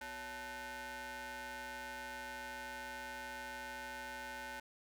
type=ring-modulated tone; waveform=sawtooth; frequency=313.4 Hz; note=D#4; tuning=13 cents sharp; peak=-37 dBFS; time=0.01-4.6 s; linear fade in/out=5 ms; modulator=1190 Hz; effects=none